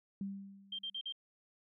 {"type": "tone with exponential decay", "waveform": "sine", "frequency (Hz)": 196.8, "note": "G3", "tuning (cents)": 7, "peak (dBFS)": -35, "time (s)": [0.21, 1], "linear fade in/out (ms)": 2, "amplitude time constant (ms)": 170}
{"type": "tone bursts", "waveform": "sine", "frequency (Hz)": 3166, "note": "G7", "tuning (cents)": 17, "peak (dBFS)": -38, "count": 4, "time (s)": [0.72, 1.124], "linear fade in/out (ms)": 5, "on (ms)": 68, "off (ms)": 44}
{"effects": []}